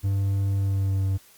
triangle tone with pitch glide, 98.4 to 96.26 Hz, G2 to G2, +7 to -31 cents, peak -19 dBFS, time 0.03-1.18 s, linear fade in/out 20 ms, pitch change -38 cents, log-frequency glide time 0.56-1.06 s, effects white hiss -54 dBFS RMS until 1.37 s + Opus 48 kbps

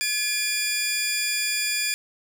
15% pulse tone pair together, 1702 / 2407 Hz, G#6 / D7, +42 / +42 cents, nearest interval tritone, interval 600 cents, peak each -24 / -17 dBFS, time 0.01-1.94 s, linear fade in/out 0 ms, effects none

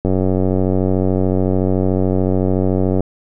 click train, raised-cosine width 2 ms, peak -4 dBFS, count 278, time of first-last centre 0.05-3.006 s, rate 93.7 Hz, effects none

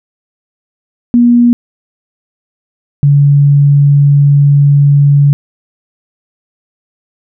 sine tone pair in turn, 240 / 142.7 Hz, B3 / D3, -49 / -49 cents, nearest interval major sixth, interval 900 cents, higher first, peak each -3 dBFS, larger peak neither, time 1.14-1.53 / 3.03-5.33 s, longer second, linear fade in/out 0 ms, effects none

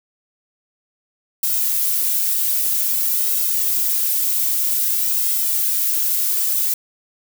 violet noise with flanger, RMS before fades -19 dBFS, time 1.43-6.74 s, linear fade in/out 2 ms, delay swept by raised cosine 1.7 to 3 ms, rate 0.52 Hz, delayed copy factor -0.7, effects none

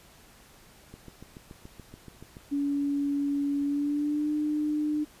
click train, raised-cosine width 3 ms, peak -31 dBFS, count 11, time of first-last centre 0.94-2.369 s, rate 7 Hz
sine tone with pitch glide, 283.9 to 300.8 Hz, C#4 to D4, +41 to +42 cents, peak -25 dBFS, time 2.51-5.05 s, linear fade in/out 20 ms, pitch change +101 cents, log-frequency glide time 3.64-4.3 s
effects pink hiss -55 dBFS RMS until 5.2 s + resampled to 32000 Hz

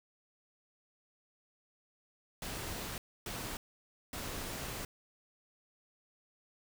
pink noise bursts at uneven times, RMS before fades -41 dBFS, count 3, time 2.42-2.98 / 3.26-3.57 / 4.13-4.85 s, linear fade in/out 2 ms, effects none

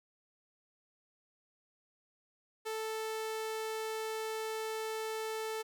sawtooth tone, 440 Hz, A4, in tune, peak -32 dBFS, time 2.65-5.63 s, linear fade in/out 20 ms, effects none

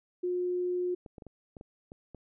sine tone, 358.7 Hz, F4, 46 cents sharp, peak -28 dBFS, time 0.23-0.95 s, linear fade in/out 10 ms
clicks, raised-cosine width 2 ms, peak -32 dBFS, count 8, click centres 1.062 / 1.182 / 1.222 / 1.267 / 1.568 / 1.611 / 1.919 / 2.147 s
effects none

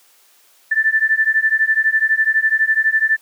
sine beating tone pair, 1760 / 1772 Hz, A6 / A6, 0 / +12 cents, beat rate 12 Hz, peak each -16 dBFS, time 0.71-3.17 s, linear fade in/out 10 ms, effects white hiss -53 dBFS RMS until 3.21 s + high-pass 400 Hz 12 dB/octave

